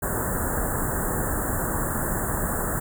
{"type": "band-stop noise", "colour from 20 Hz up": "pink", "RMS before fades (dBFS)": -26, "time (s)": [0.02, 2.8], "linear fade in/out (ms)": 10, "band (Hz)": [1800, 7200], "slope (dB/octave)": 96, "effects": []}